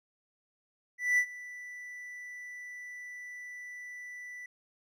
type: tone with ADSR envelope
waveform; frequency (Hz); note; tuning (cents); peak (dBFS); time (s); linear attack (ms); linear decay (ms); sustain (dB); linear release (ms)
triangle; 1975.5; B6; 0; -20; 0.98-4.46; 200; 73; -20; 3
effects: none